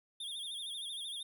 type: tone with vibrato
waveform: square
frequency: 3450 Hz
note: A7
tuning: 35 cents flat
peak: -40 dBFS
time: 0.2-1.23 s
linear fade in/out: 5 ms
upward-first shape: sine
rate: 13 Hz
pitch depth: 110 cents each way
effects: none